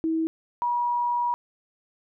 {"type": "tone pair in turn", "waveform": "sine", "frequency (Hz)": [322.8, 962.6], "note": ["E4", "B5"], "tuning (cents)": [-36, -45], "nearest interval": "octave + perfect fifth", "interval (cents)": 1891, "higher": "second", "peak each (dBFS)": -22, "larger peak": "neither", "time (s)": [[0.04, 0.27], [0.62, 1.34]], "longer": "second", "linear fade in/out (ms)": 0, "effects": []}